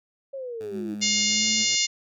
sine linear sweep, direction down, 554.4 to 303.9 Hz, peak -31 dBFS, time 0.33-0.95 s, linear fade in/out 10 ms
10% pulse tone with tremolo, 103.7 Hz, G#2, 2 cents flat, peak -34 dBFS, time 0.6-1.76 s, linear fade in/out 10 ms, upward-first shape triangle, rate 7.2 Hz, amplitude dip 40%
sine tone with pitch glide, 208.1 to 217.4 Hz, G#3 to A3, +4 to -21 cents, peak -31 dBFS, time 0.71-1.66 s, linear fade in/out 50 ms, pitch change +75 cents, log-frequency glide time 1.26-1.47 s
harmonic tone, 710 Hz, F5, 28 cents sharp, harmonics 3 / 4 / 5 / 6 / 7 / 8 / 9 / 10, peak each -29 / -29 / -29 / -29 / -29 / -29 / -29 / -29 dBFS, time 1.01-1.87 s, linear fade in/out 20 ms
effects none

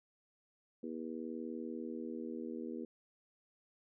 harmonic tone, 80.3 Hz, E2, 45 cents flat, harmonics 3 / 4 / 5 / 6, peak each -43 / -45 / -47 / -49 dBFS, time 0.83-2.85 s, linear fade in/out 5 ms, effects none

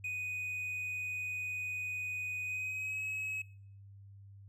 triangle tone with pitch glide, 2489 to 2560 Hz, D#7 to D#7, 0 to +49 cents, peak -34 dBFS, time 0.04-3.42 s, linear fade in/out 5 ms, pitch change +49 cents, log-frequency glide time 2.44-3.02 s, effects noise-tail reverb RT60 0.6 s tail -22 dB re dry + added 99 Hz sine -51 dBFS peak until 4.48 s

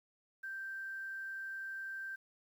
sine tone with quantisation, 1568 Hz, G6, in tune, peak -40 dBFS, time 0.43-2.16 s, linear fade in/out 10 ms, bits 11, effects none

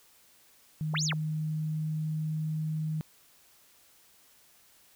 sine tone with pitch glide, 154.9 to 156.07 Hz, D#3 to D#3, -7 to +6 cents, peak -29 dBFS, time 0.81-3.01 s, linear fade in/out 0 ms, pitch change +13 cents, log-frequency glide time 1.01-2.57 s
sine linear two-way sweep, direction up then down, 60.2 to 7230 to 60.2 Hz, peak -29 dBFS, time 0.93-1.14 s, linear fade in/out 20 ms, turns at 1.04 s
effects white hiss -61 dBFS RMS until 4.95 s

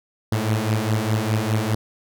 sawtooth beating tone pair, 106.4 / 111.3 Hz, G#2 / A2, +42 / +20 cents, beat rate 4.9 Hz, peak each -19 / -18 dBFS, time 0.32-1.75 s, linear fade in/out 5 ms, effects none

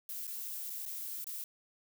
violet noise with dropouts, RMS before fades -41 dBFS, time 0.09-1.44 s, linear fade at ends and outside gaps 2 ms, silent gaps 0.27-0.276 / 0.698-0.702 / 0.854-0.86 / 1.243-1.268 s, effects none

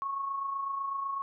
sine tone with amplitude modulation, 1100 Hz, C#6, 14 cents flat, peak -29 dBFS, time 0.02-1.22 s, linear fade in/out 0 ms, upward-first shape sine, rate 28 Hz, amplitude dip 45%, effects none

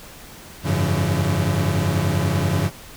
40% pulse tone cluster, 92.1 / 102.5 / 141.3 / 169.8 Hz, F#2 / G#2 / C#3 / F3, -7 / -22 / +34 / -48 cents, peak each -23 dBFS, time 0.63-2.71 s, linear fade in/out 50 ms, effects pink hiss -41 dBFS RMS until 2.96 s

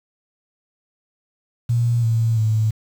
sine tone with pitch steps, 118.3 / 113.81 / 109.49 Hz, A#2 / A#2 / A2, +26 / -41 / -8 cents, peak -15 dBFS, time 1.69-2.71 s, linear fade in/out 10 ms, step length 340 ms, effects 7-bit

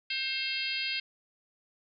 harmonic tone with a mistuned harmonic, 534 Hz, C5, 35 cents sharp, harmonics 3 / 4 / 5 / 6 / 7 / 8 / 9, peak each -43 / -38 / -35 / -37 / -42 / -38 / -38 dBFS, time 0.1-1 s, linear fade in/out 5 ms, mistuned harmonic 3, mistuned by -38 cents, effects none

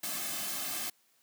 white noise with comb filter, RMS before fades -36 dBFS, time 0.03-0.9 s, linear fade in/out 5 ms, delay 2.1 ms, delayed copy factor -0.8, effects white hiss -69 dBFS RMS until 1.22 s + high-pass 150 Hz 12 dB/octave

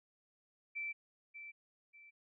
sine tone with echo, 2331 Hz, D7, 14 cents flat, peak -38 dBFS, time 0.75-0.93 s, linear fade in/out 20 ms, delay 590 ms, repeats 2, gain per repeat -9 dB, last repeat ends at 2.11 s, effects none

